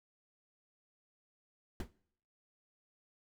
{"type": "noise with exponential decay", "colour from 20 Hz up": "brown", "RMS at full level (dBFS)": -34, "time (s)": [1.8, 1.91], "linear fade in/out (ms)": 2, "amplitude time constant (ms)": 22, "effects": ["noise-tail reverb RT60 0.6 s tail -20 dB re dry"]}